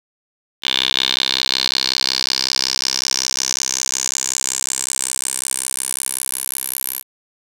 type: tone with band-pass filter sweep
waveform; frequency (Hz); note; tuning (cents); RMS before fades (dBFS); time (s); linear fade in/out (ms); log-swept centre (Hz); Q
10% pulse; 65.41; C2; 0; -21; 0.62-7.03; 50; 3400 to 12000; 5.6
effects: 7-bit